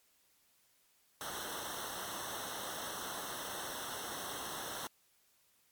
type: noise with comb filter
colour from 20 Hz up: pink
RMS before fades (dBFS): -42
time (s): 1.21-4.87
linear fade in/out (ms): 0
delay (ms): 0.42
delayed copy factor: -1
effects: white hiss -71 dBFS RMS until 5.71 s + MP3 96 kbps